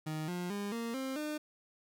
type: tone with pitch steps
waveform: 30% pulse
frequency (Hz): 155.56 / 177.66 / 202.9 / 231.7 / 264.7 / 302.3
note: D#3 / F3 / G#3 / A#3 / C4 / D#4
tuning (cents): 0 / +30 / -40 / -10 / +20 / -50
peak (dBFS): -33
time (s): 0.06-1.38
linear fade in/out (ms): 10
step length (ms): 220
effects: none